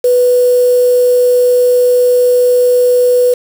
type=tone with quantisation; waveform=sine; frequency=493.9 Hz; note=B4; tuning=in tune; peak=-6 dBFS; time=0.04-3.34 s; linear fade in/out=5 ms; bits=4; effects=none